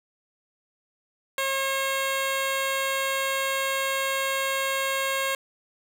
10% pulse tone, 540 Hz, C#5, 45 cents flat, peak -16 dBFS, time 1.38-5.35 s, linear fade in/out 2 ms, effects none

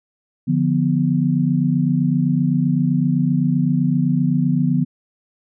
sine chord, B diminished, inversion first, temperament equal, 146.83 / 174.61 / 246.9 Hz, D3 / F3 / B3, 0 / 0 / 0 cents, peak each -19 dBFS, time 0.47-4.85 s, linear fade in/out 20 ms, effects none

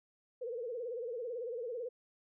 sine tone with vibrato, 477.4 Hz, A#4, 41 cents sharp, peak -37 dBFS, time 0.41-1.89 s, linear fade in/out 10 ms, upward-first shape sine, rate 18 Hz, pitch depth 120 cents each way, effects none

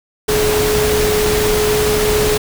sine tone in noise, 423.6 Hz, G#4, 34 cents sharp, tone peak -14 dBFS, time 0.28-2.38 s, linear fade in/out 10 ms, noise pink, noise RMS -18 dBFS, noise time 0.28-2.38 s, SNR +1 dB, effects none

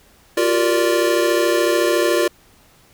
square chord, G minor seventh, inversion third, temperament equal with one note detuned, 349.2 / 383 / 466.2 / 587.3 Hz, F4 / G4 / Bb4 / D5, 0 / -40 / 0 / 0 cents, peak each -19 / -24 / -22 / -21 dBFS, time 0.37-2.28 s, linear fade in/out 5 ms, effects pink hiss -52 dBFS RMS until 2.93 s

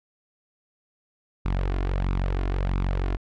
sawtooth tone with flanger, 46.25 Hz, F#1, in tune, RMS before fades -25 dBFS, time 1.45-3.17 s, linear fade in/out 10 ms, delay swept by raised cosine 0.8 to 2.9 ms, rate 1.5 Hz, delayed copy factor +0.55, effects low-pass 3000 Hz 12 dB/octave

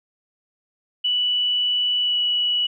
sine tone with pitch glide, 2960 to 2940 Hz, F#7 to F#7, 0 to -12 cents, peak -18 dBFS, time 1.04-2.67 s, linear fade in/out 10 ms, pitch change -12 cents, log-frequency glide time 2.01-2.17 s, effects none

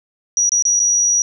sine tone with dropouts, 5800 Hz, F#8, 35 cents flat, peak -12 dBFS, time 0.37-1.22 s, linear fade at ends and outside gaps 1 ms, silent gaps 0.493-0.519 / 0.624-0.652 / 0.794-0.8 s, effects none

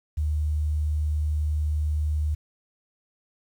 sine tone, 75.9 Hz, D#2, 42 cents flat, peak -22 dBFS, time 0.17-2.35 s, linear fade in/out 10 ms, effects 9-bit

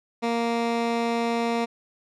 15% pulse tone with low-pass filter, 233.1 Hz, A#3, in tune, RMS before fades -25 dBFS, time 0.22-1.66 s, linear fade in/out 20 ms, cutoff 5600 Hz, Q 0.55, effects none

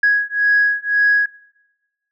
sine beating tone pair, 1661.2 / 1663.1 Hz, G#6 / G#6, 0 / +2 cents, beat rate 1.9 Hz, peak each -15 dBFS, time 0.03-1.26 s, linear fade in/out 5 ms, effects noise-tail reverb RT60 1.0 s tail -21 dB re dry + tanh soft clip ceiling -6 dBFS

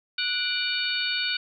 harmonic tone with a mistuned harmonic, 737 Hz, F#5, 7 cents flat, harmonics 2 / 3 / 4 / 5 / 6, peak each -31 / -31 / -31 / -31 / -31 dBFS, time 0.18-1.37 s, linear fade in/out 5 ms, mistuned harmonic 3, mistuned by +110 cents, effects none

